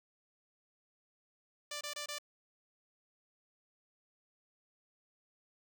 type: tone bursts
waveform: 5% pulse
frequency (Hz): 589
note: D5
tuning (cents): +5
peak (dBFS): -28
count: 4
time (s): 1.71-2.185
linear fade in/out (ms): 5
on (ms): 100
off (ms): 25
effects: none